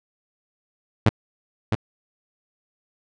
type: tone with echo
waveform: sawtooth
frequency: 108 Hz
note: A2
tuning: 32 cents flat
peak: -9 dBFS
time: 1.06-1.09 s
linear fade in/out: 0 ms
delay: 660 ms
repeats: 1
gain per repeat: -6 dB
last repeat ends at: 1.75 s
effects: low-pass 4000 Hz 12 dB/octave